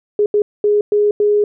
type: tone bursts at uneven times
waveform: sine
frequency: 415.3 Hz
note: G#4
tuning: in tune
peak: -10 dBFS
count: 5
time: 0.19-0.26 / 0.34-0.42 / 0.64-0.81 / 0.92-1.11 / 1.2-1.44 s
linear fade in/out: 2 ms
effects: none